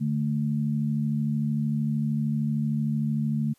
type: tone pair together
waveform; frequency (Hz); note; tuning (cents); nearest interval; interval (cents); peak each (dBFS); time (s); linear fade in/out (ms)
sine; 146.83 / 220; D3 / A3; 0 / 0; perfect fifth; 700; -26; 0-3.54; 20
effects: white hiss -65 dBFS RMS until 3.58 s + resampled to 32000 Hz